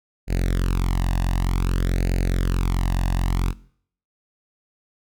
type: tone with flanger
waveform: sawtooth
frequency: 44.66 Hz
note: F1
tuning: 39 cents sharp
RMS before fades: -21 dBFS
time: 0.27-3.54 s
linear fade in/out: 50 ms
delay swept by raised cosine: 0.44 to 1.11 ms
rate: 0.54 Hz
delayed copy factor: +0.85
effects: noise-tail reverb RT60 0.6 s tail -20 dB re dry